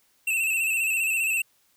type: tone with vibrato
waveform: square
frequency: 2652 Hz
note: E7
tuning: 10 cents sharp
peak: -23 dBFS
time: 0.27-1.42 s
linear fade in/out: 5 ms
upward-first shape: square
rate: 15 Hz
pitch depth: 43 cents each way
effects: white hiss -65 dBFS RMS until 1.76 s